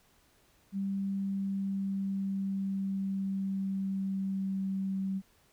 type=tone with pitch glide; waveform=sine; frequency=196 to 192.41 Hz; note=G3 to G3; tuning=0 to -32 cents; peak=-30 dBFS; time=0.72-5.22 s; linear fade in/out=50 ms; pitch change=-32 cents; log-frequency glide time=1.04-5.08 s; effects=pink hiss -66 dBFS RMS until 5.52 s